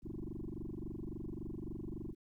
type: tone with frequency modulation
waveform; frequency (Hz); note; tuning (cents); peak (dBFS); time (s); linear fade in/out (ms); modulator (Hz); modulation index
sine; 174.61; F3; 0; -39; 0.02-2.15; 50; 23.6; 7.9
effects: tanh soft clip ceiling -37 dBFS + 13-bit